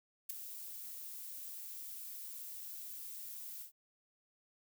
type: noise with ADSR envelope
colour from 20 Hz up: violet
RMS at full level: -36 dBFS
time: 0.29-3.72 s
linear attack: 10 ms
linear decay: 9 ms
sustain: -11 dB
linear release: 110 ms
effects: none